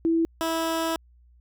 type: tone pair in turn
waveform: sine / 15% pulse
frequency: 329.6 / 326.9 Hz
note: E4 / E4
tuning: 0 / -14 cents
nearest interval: unison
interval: 14 cents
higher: first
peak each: -19 / -18 dBFS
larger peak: second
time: 0.05-0.25 / 0.41-0.96 s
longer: second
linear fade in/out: 0 ms
effects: added 60 Hz sine -53 dBFS peak until 1.4 s